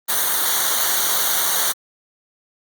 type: noise with comb filter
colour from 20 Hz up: white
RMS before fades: -19 dBFS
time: 0.08-1.73 s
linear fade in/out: 20 ms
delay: 0.39 ms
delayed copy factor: -0.9
effects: Opus 32 kbps